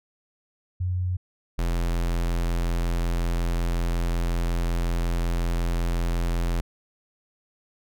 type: tone pair in turn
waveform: sine / square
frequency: 90.8 / 42.73 Hz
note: F#2 / F1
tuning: -32 / -37 cents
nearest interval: octave + minor second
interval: 1305 cents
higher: first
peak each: -23 dBFS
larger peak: neither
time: 0.8-1.17 / 1.58-6.61 s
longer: second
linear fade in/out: 10 ms
effects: none